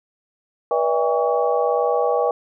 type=tone cluster; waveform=sine; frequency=485.1 / 587 / 647 / 808 / 1128 Hz; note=B4 / D5 / E5 / G#5 / C#6; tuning=-31 / -1 / -32 / -48 / +30 cents; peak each=-20 / -24 / -24 / -23 / -27 dBFS; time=0.71-2.31 s; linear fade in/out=2 ms; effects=none